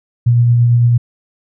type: tone with tremolo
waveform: sine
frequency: 119.6 Hz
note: A#2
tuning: 45 cents sharp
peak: -6 dBFS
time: 0.26-0.98 s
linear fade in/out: 10 ms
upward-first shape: triangle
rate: 8.9 Hz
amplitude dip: 25%
effects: none